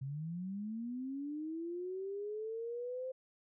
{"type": "linear sweep", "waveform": "sine", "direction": "up", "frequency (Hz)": [130, 523.3], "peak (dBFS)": -38, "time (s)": [0.01, 3.12], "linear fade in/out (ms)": 10, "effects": []}